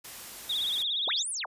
white noise, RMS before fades -43 dBFS, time 0.04-0.83 s, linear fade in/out 10 ms
sine tone with vibrato, 3520 Hz, A7, in tune, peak -27 dBFS, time 0.49-1.23 s, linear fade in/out 10 ms, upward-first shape triangle, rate 17 Hz, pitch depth 160 cents each way
sine linear two-way sweep, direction up then down, 151.4 to 10200 to 367.7 Hz, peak -31 dBFS, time 1.07-1.46 s, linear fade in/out 10 ms, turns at 1.3 s
effects resampled to 32000 Hz

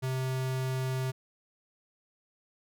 square tone, 130.4 Hz, C3, 5 cents flat, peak -30 dBFS, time 0.02-1.12 s, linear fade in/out 20 ms, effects none

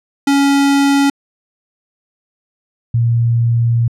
square / sine tone pair in turn, 279.5 / 117.21 Hz, C#4 / A#2, +14 / +10 cents, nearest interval octave + minor third, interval 1504 cents, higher first, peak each -10 dBFS, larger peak neither, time 0.27-1.1 / 2.94-3.88 s, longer second, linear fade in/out 5 ms, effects low-pass 10000 Hz 12 dB/octave

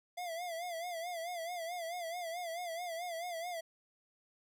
square tone with vibrato, 686 Hz, F5, 31 cents flat, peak -39 dBFS, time 0.17-3.61 s, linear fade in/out 10 ms, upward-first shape sine, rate 4.6 Hz, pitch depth 91 cents each way, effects none

